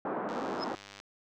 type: band-pass noise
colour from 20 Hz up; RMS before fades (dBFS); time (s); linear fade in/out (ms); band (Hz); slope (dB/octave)
pink; -35; 0.05-0.75; 2; 230 to 1300; 24
type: click train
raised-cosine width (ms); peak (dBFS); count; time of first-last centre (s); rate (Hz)
0.2; -30; 72; 0.29-1.001; 99.9
type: tone with exponential growth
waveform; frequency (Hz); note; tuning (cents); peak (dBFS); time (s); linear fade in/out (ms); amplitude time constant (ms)
sine; 5120; D#8; +49; -31; 0.57-0.64; 2; 15
effects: none

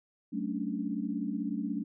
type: chord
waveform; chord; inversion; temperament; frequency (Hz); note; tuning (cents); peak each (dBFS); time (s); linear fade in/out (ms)
sine; D major seventh; first; equal with one note detuned; 189.1 / 220 / 277.2 / 293.7; F#3 / A3 / C#4 / D4; +38 / 0 / 0 / 0; -37 / -35 / -37 / -37; 0.32-1.84; 20
effects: none

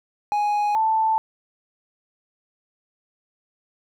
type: tone pair in turn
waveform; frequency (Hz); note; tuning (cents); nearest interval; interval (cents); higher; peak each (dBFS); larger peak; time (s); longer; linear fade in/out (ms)
triangle / sine; 830.6 / 882.5; G#5 / A5; 0 / +5; minor second; 105; second; -17; neither; 0.32-0.75 / 0.75-1.18; neither; 0
effects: none

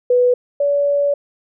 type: tone pair in turn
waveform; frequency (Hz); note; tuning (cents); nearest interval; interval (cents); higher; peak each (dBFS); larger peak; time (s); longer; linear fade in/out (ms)
sine; 493.9 / 571.3; B4 / D5; 0 / -48; minor third; 252; second; -10 / -13; first; 0.1-0.34 / 0.6-1.14; second; 5
effects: none

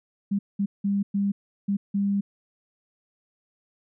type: tone bursts at uneven times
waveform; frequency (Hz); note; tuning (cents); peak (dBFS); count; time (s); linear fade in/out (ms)
sine; 200; G3; +35; -21; 6; 0.31-0.39 / 0.59-0.66 / 0.84-1.03 / 1.14-1.32 / 1.68-1.77 / 1.94-2.21; 10
effects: none

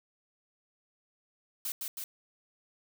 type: noise with echo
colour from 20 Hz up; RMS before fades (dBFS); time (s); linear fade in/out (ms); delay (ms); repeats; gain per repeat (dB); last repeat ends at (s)
blue; -35; 1.65-1.72; 2; 160; 2; -2; 2.04
effects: none

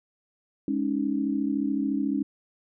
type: chord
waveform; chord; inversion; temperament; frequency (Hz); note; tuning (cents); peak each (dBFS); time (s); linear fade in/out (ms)
sine; Ab suspended fourth; none; equal; 207.7 / 277.2 / 311.1; Ab3 / Db4 / Eb4; 0 / 0 / 0; -30 / -26 / -30; 0.68-2.23; 2
effects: none

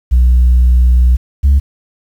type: tone pair in turn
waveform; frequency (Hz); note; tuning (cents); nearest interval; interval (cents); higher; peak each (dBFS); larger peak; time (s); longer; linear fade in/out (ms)
sine; 61.74 / 69.3; B1 / C#2; 0 / 0; major second; 200; second; -3; neither; 0.11-1.17 / 1.43-1.6; first; 20
effects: tanh soft clip ceiling -3 dBFS + 7-bit

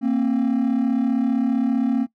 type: tone pair together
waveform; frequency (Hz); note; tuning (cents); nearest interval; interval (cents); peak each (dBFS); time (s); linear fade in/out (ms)
triangle; 231.2 / 266.5; A#3 / C4; -14 / +32; major second; 246; -17; 0.01-2.07; 50
effects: noise-tail reverb RT60 0.1 s tail -19 dB re dry + tanh soft clip ceiling -12 dBFS

